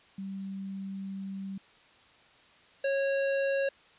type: tone pair in turn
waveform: sine / square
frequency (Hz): 194.1 / 549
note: G3 / C#5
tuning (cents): -17 / -17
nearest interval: octave + tritone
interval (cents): 1800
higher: second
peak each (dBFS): -35 / -27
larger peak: second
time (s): 0.18-1.58 / 2.84-3.69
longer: first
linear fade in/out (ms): 5
effects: white hiss -59 dBFS RMS until 3.98 s + resampled to 8000 Hz